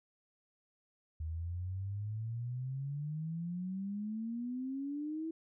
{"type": "exponential sweep", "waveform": "sine", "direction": "up", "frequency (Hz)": [77.78, 327.8], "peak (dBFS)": -36, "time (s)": [1.2, 5.31], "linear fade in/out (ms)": 5, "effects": []}